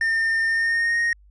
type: tone with pitch glide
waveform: triangle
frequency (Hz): 1811 to 1864.1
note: A6 to A#6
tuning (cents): +49 to -1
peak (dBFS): -17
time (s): 0.01-1.13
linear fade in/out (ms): 2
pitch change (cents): +50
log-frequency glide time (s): 0.47-0.99
effects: added 50 Hz sine -49 dBFS peak until 1.3 s + resampled to 24000 Hz